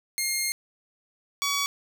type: tone pair in turn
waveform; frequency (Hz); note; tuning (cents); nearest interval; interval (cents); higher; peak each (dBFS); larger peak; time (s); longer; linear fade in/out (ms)
10% pulse; 2130 / 1131.6; C7 / C#6; +30 / +35; major seventh; 1095; first; -16; neither; 0.18-0.52 / 1.42-1.66; first; 0
effects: none